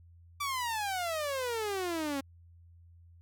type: exponential sweep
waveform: sawtooth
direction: down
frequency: 1174.7 to 268.1 Hz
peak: -28 dBFS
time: 0.4-2.21 s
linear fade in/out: 10 ms
effects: added 85 Hz sine -54 dBFS peak until 3.21 s